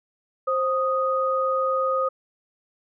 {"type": "tone pair together", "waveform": "sine", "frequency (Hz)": [527.3, 1244.5], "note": ["C5", "D#6"], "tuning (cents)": [13, 0], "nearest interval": "octave + minor third", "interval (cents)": 1487, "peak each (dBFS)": -23, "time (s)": [0.47, 2.09], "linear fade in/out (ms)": 10, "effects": []}